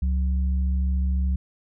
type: tone pair together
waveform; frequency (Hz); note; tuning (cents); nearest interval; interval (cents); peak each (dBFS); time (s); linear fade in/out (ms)
sine; 68.17 / 182; C#2 / F#3; -28 / -28; octave + perfect fourth; 1700; -20 / -32; 0.02-1.36; 5
effects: none